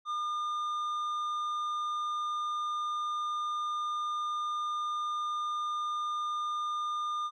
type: tone with tanh clipping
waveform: sine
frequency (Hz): 1209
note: D6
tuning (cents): +50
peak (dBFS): -32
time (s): 0.05-7.31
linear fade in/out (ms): 50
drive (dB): 7
effects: none